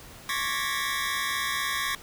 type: tone cluster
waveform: 25% pulse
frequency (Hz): 1080 / 1144 / 1658 / 1813 / 1955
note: C#6 / D6 / G#6 / A#6 / B6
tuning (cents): -45 / -46 / -3 / -49 / -18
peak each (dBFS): -30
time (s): 0.29-1.95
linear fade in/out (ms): 2
effects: pink hiss -47 dBFS RMS until 2.02 s